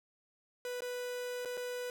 45% pulse tone with dropouts, 493.9 Hz, B4, in tune, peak -37 dBFS, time 0.65-1.9 s, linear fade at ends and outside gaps 1 ms, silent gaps 0.806-0.82 / 1.45-1.456 / 1.571-1.575 s, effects none

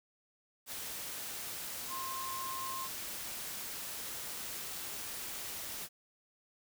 sine tone in noise, 1058 Hz, C6, 19 cents sharp, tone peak -39 dBFS, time 1.88-2.89 s, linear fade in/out 50 ms, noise white, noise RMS -42 dBFS, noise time 0.66-5.89 s, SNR 0 dB, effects none

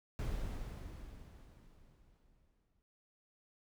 brown noise with exponential decay, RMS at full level -37 dBFS, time 0.19-2.82 s, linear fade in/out 0 ms, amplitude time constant 570 ms, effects none

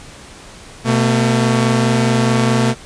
sawtooth tone pair together, 124.97 / 225.2 Hz, B2 / A3, +21 / +40 cents, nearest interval minor seventh, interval 1019 cents, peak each -11 dBFS, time 0.84-2.75 s, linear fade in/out 50 ms, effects pink hiss -38 dBFS RMS until 2.85 s + resampled to 22050 Hz

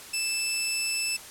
15% pulse tone, 2637 Hz, E7, in tune, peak -19 dBFS, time 0.13-1.17 s, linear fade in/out 10 ms, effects white hiss -44 dBFS RMS until 1.3 s + low-pass 12000 Hz 12 dB/octave

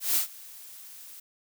blue noise with ADSR envelope, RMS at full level -23 dBFS, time 0-1.2 s, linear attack 160 ms, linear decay 110 ms, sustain -23 dB, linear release 6 ms, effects none

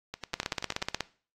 two click trains, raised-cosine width 0.2 ms, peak -18 / -11 dBFS, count 8 / 12, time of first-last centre 0.14-0.82 / 0.34-1.007 s, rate 10.3 / 16.5 Hz, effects noise-tail reverb RT60 0.4 s tail -19 dB re dry + AAC 48 kbps

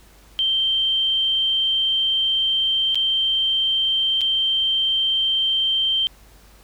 sine tone with dropouts, 3136 Hz, G7, in tune, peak -17 dBFS, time 0.39-6.07 s, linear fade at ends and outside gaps 0 ms, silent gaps 2.946-2.955 / 4.209-4.215 s, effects added 50 Hz sine -49 dBFS peak until 6.63 s + pink hiss -52 dBFS RMS until 6.63 s

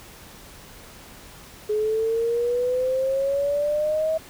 sine exponential sweep, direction up, 420.8 to 643 Hz, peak -20 dBFS, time 1.69-4.18 s, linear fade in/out 10 ms, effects pink hiss -45 dBFS RMS until 4.29 s

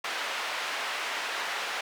white band-pass noise, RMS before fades -33 dBFS, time 0.04-1.81 s, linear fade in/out 5 ms, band 640 to 2600 Hz, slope 12 dB/octave, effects none

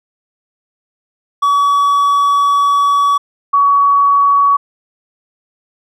triangle / sine tone pair in turn, 1136 / 1128.2 Hz, C#6 / C#6, +42 / +30 cents, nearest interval unison, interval 12 cents, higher first, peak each -7 dBFS, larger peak neither, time 1.42-3.18 / 3.53-4.57 s, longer first, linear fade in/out 10 ms, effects none

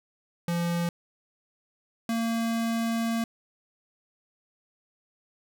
square tone pair in turn, 171.5 / 228.9 Hz, F3 / A#3, -31 / -31 cents, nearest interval perfect fourth, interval 500 cents, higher second, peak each -26 / -26 dBFS, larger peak neither, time 0.48-0.89 / 2.09-3.24 s, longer second, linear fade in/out 2 ms, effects none

